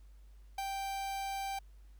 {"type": "tone with ADSR envelope", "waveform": "45% pulse", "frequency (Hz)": 784, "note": "G5", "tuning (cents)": 0, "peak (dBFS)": -34, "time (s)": [0.58, 1.59], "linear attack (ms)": 4, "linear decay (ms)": 28, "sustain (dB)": -2, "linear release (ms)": 5, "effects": ["added 50 Hz sine -53 dBFS peak until 1.99 s", "pink hiss -73 dBFS RMS until 1.99 s"]}